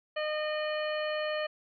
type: harmonic tone with a mistuned harmonic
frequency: 611 Hz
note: D#5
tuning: 32 cents flat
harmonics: 1 / 2 / 3 / 4 / 5 / 7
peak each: -31 / -40 / -38 / -43 / -42 / -47 dBFS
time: 0.16-1.47 s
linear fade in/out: 10 ms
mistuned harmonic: 5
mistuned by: -25 cents
effects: none